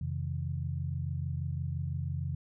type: tone cluster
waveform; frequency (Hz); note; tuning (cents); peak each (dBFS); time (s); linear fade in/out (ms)
sine; 88 / 133.4 / 159.6; F2 / C3 / D#3; +14 / +34 / +44; -35 / -35 / -39; 0.01-2.35; 5
effects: none